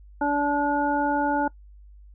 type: harmonic tone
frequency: 289.1 Hz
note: D4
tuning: 27 cents flat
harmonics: 1 / 2 / 3 / 5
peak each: -25 / -29 / -24 / -30 dBFS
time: 0.21-1.48 s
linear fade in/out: 5 ms
effects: noise-tail reverb RT60 0.1 s tail -23 dB re dry + added 50 Hz sine -45 dBFS peak until 2.14 s